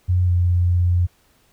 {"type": "tone with pitch glide", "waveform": "sine", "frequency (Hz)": [90.3, 88.34], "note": ["F#2", "F2"], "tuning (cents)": [-42, 20], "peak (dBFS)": -14, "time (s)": [0.08, 1.07], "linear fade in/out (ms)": 20, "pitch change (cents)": -38, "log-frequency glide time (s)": [0.24, 0.32], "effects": ["pink hiss -59 dBFS RMS until 1.52 s"]}